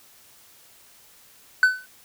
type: tone with exponential decay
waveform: triangle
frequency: 1508 Hz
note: F#6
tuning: 32 cents sharp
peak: -8 dBFS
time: 1.63-1.86 s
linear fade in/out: 1 ms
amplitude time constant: 50 ms
effects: white hiss -53 dBFS RMS until 2.04 s